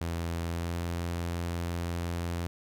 sawtooth tone with pitch glide, 84.2 to 85.77 Hz, E2 to F2, +37 to -31 cents, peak -27 dBFS, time 0.01-2.47 s, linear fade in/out 0 ms, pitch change +32 cents, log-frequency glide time 0.45-0.81 s, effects none

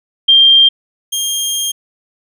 sine / 20% pulse tone pair in turn, 3184 / 3217 Hz, G7 / G7, +26 / +44 cents, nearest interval unison, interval 18 cents, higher second, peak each -4 / -10 dBFS, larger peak first, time 0.28-0.69 / 1.12-1.72 s, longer second, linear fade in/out 10 ms, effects none

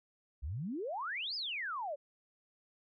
sine exponential two-way sweep, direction up then down, 60.5 to 5220 to 541 Hz, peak -36 dBFS, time 0.42-1.96 s, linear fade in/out 20 ms, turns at 1.35 s, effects none

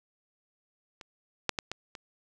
clicks, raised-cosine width 0.2 ms, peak -27 / -8 / -13 / -17 / -25 dBFS, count 5, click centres 1.012 / 1.493 / 1.588 / 1.716 / 1.952 s, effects none

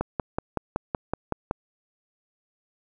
click train, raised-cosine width 1 ms, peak -11 dBFS, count 9, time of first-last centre 0.01-1.511 s, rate 5.33 Hz, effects none

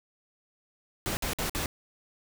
pink noise bursts, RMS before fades -31 dBFS, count 4, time 1.06-1.659 s, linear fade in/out 0 ms, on 110 ms, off 53 ms, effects none

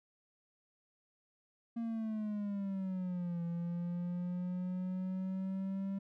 triangle exponential two-way sweep, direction down then up, 233.1 to 169.6 to 196.1 Hz, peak -33 dBFS, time 1.76-5.99 s, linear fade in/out 10 ms, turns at 3.43 s, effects none

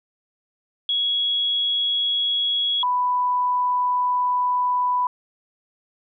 sine tone pair in turn, 3336 / 991.8 Hz, G#7 / B5, +7 / +7 cents, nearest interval octave + major sixth, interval 2100 cents, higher first, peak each -19 / -18 dBFS, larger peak second, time 0.89-2.83 / 2.83-5.07 s, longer second, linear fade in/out 2 ms, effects none

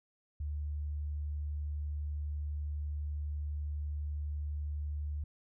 sine tone, 74 Hz, D2, 14 cents sharp, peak -34 dBFS, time 0.4-5.24 s, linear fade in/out 5 ms, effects none

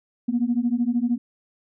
sine beating tone pair, 233.5 / 246.5 Hz, A#3 / B3, +3 / -3 cents, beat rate 13 Hz, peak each -22 dBFS, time 0.28-1.18 s, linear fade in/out 10 ms, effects tanh soft clip ceiling -12 dBFS

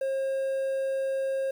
triangle tone with quantisation, 537 Hz, C5, 45 cents sharp, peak -24 dBFS, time 0.01-1.51 s, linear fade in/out 5 ms, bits 9, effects none

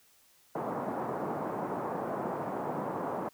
white band-pass noise, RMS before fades -35 dBFS, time 0.55-3.29 s, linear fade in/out 5 ms, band 140 to 980 Hz, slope 24 dB/octave, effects white hiss -64 dBFS RMS until 3.33 s

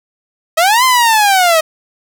sawtooth linear two-way sweep, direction up then down, 622.3 to 1046.5 to 622.3 Hz, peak -4 dBFS, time 0.57-1.61 s, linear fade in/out 10 ms, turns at 0.84 s, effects none

